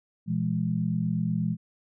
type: tone cluster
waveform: sine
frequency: 120.5 / 168.7 / 208.7 Hz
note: B2 / E3 / G#3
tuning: -42 / +40 / +9 cents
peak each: -31 / -27 / -29 dBFS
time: 0.26-1.57 s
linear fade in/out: 50 ms
effects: none